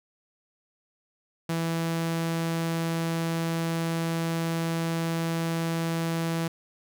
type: tone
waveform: sawtooth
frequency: 165.3 Hz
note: E3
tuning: 5 cents sharp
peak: -22 dBFS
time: 1.49-6.48 s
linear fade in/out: 5 ms
effects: none